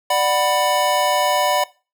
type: chord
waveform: square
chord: B minor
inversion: first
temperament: just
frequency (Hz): 592.7 / 740.8 / 987.8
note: D5 / F#5 / B5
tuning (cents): +16 / +2 / 0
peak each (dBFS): -21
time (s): 0.1-1.64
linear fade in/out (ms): 5
effects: noise-tail reverb RT60 0.3 s tail -19 dB re dry